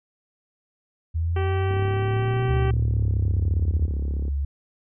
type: exponential two-way sweep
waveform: sine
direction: up then down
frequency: 80.1 to 123.5 to 80.1 Hz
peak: -21 dBFS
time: 1.14-3.91 s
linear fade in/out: 20 ms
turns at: 2.51 s
type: harmonic tone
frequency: 386.1 Hz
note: G4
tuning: 26 cents flat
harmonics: 1 / 2 / 3 / 4 / 5 / 6 / 7 / 8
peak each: -27 / -33 / -37 / -39 / -41 / -43 / -44 / -45 dBFS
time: 1.36-2.71 s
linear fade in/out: 5 ms
type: click train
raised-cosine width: 3 ms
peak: -22 dBFS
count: 91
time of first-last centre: 1.71-4.281 s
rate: 35 Hz
type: tone with pitch glide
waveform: sine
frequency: 70.5 to 70.01 Hz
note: C#2 to C#2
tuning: +30 to +18 cents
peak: -22 dBFS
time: 2.49-4.45 s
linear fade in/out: 5 ms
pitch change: -12 cents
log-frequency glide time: 2.77-3.82 s
effects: none